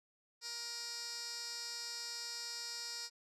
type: tone with band-pass filter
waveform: 15% pulse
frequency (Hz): 471.7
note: A#4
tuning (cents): +20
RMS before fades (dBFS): -44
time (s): 0.41-3.1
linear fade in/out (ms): 50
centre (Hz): 5600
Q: 3.4
effects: none